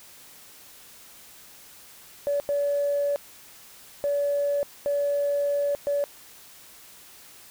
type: tone bursts at uneven times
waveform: sine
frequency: 572 Hz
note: D5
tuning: 46 cents flat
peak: -21 dBFS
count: 5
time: 2.27-2.4 / 2.49-3.16 / 4.04-4.63 / 4.86-5.75 / 5.87-6.04 s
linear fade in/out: 0 ms
effects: tanh soft clip ceiling -17 dBFS + white hiss -49 dBFS RMS until 7.5 s